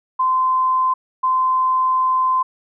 sine tone pair in turn, 1033 / 1033 Hz, C6 / C6, -22 / -22 cents, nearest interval unison, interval 0 cents, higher neither, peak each -14 dBFS, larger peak neither, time 0.19-0.94 / 1.23-2.43 s, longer second, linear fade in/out 10 ms, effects none

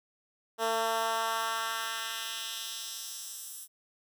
10% pulse tone with high-pass filter sweep, 225.6 Hz, A3, 44 cents sharp, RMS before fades -34 dBFS, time 0.58-3.68 s, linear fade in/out 50 ms, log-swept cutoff 460 to 9900 Hz, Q 1.2, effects none

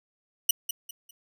10% pulse tone with echo, 2943 Hz, F#7, 10 cents flat, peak -9 dBFS, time 0.49-0.51 s, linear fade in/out 5 ms, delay 200 ms, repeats 3, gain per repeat -10 dB, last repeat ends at 1.11 s, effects none

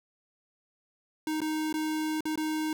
square tone with dropouts, 311.1 Hz, D#4, in tune, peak -29 dBFS, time 1.27-2.73 s, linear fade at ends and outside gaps 2 ms, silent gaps 1.405-1.416 / 1.727-1.74 / 2.207-2.254 / 2.357-2.375 s, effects none

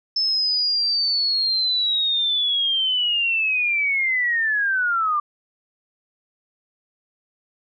sine linear sweep, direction down, 5274 to 1172 Hz, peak -18 dBFS, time 0.16-5.2 s, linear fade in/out 5 ms, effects none

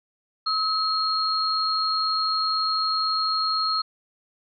sine tone pair together, 1284 / 4258 Hz, E6 / C8, -46 / +30 cents, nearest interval octave + major sixth, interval 2076 cents, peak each -24 dBFS, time 0.46-3.82 s, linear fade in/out 10 ms, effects none

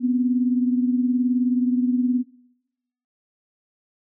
sine beating tone pair, 246.9 / 265.9 Hz, B3 / C4, 0 / +28 cents, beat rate 19 Hz, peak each -18 / -26 dBFS, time 0-2.24 s, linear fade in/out 50 ms, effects noise-tail reverb RT60 1.0 s tail -26 dB re dry

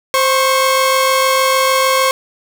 sawtooth tone pair together, 523.7 / 1094 Hz, C5 / C#6, +1 / -23 cents, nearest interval octave + minor second, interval 1276 cents, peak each -10 dBFS, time 0.14-2.11 s, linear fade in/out 0 ms, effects none

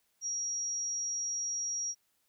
sine tone, 5680 Hz, F8, 28 cents sharp, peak -32 dBFS, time 0.21-1.95 s, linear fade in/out 50 ms, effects white hiss -75 dBFS RMS until 2.28 s

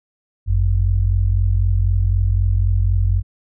sine tone pair together, 49.57 / 93.5 Hz, G1 / F#2, +20 / +19 cents, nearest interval major seventh, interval 1099 cents, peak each -16 dBFS, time 0.46-3.23 s, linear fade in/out 50 ms, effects none

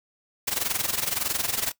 white noise with amplitude modulation, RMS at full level -24 dBFS, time 0.47-1.72 s, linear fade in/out 10 ms, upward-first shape sine, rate 21.7 Hz, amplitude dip 80%, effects noise-tail reverb RT60 0.1 s tail -19 dB re dry

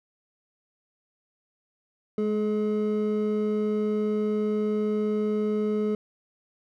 triangle tone pair together, 210.5 / 425.4 Hz, G#3 / G#4, +24 / +42 cents, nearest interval octave, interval 1218 cents, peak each -24 dBFS, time 2.18-5.95 s, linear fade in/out 2 ms, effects none

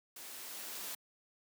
white noise with level ramp, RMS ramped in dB -49 to -42 dBFS, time 0.16-0.95 s, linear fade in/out 5 ms, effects high-pass 200 Hz 12 dB/octave

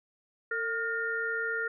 sine tone cluster, 452.3 / 1416 / 1825 Hz, A4 / F6 / A#6, +48 / +23 / -37 cents, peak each -36 / -31 / -35 dBFS, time 0.51-1.68 s, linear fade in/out 5 ms, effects none

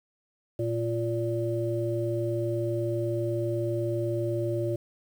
harmonic tone, 116 Hz, A#2, 8 cents flat, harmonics 1 / 3 / 5, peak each -30 / -29 / -32 dBFS, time 0.59-4.76 s, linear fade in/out 5 ms, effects 9-bit

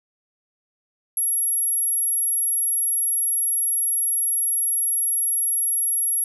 sine tone, 11240 Hz, F9, 10 cents sharp, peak -19 dBFS, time 1.17-6.24 s, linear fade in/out 2 ms, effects none

